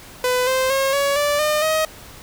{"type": "tone with pitch steps", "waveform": "sawtooth", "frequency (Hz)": [501, 520.5, 540.7, 561.7, 583.5, 606.2, 629.8], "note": ["B4", "C5", "C#5", "C#5", "D5", "D#5", "D#5"], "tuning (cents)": [25, -9, -43, 23, -11, -45, 21], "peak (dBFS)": -13, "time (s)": [0.24, 1.85], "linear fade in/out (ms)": 2, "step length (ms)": 230, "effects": ["pink hiss -41 dBFS RMS until 2.22 s"]}